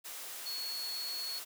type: tone in noise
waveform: sine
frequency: 4359 Hz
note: C#8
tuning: 30 cents flat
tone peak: -37 dBFS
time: 0.45-1.4 s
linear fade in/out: 20 ms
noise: white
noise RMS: -44 dBFS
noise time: 0.04-1.45 s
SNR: +4 dB
effects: high-pass 400 Hz 12 dB/octave